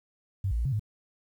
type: tone with pitch steps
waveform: sine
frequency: 96.5 / 56.8 / 58.4 / 135 / 106.3 Hz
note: G2 / A#1 / A#1 / C#3 / G#2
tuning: -27 / -44 / +4 / -45 / +41 cents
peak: -25 dBFS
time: 0.44-0.795 s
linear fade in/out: 5 ms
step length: 71 ms
effects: 10-bit